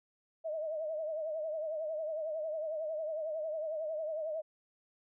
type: tone with vibrato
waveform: sine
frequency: 627 Hz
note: D#5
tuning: 13 cents sharp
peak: -34 dBFS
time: 0.44-4.42 s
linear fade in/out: 20 ms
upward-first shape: triangle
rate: 11 Hz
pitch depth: 92 cents each way
effects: none